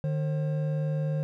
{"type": "tone pair together", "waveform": "triangle", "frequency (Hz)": [151.96, 535], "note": ["D#3", "C5"], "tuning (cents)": [-41, 38], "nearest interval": "octave + minor seventh", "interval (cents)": 2179, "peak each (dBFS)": [-24, -34], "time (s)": [0.04, 1.23], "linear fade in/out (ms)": 0, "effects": []}